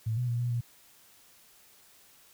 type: tone with pitch steps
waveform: sine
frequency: 111.2 / 123.7 / 119 / 121.5 / 119.2 Hz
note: A2 / B2 / A#2 / B2 / A#2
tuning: +19 / +3 / +36 / -28 / +39 cents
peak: -27 dBFS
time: 0.06-0.61 s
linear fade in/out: 10 ms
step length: 110 ms
effects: white hiss -59 dBFS RMS until 2.33 s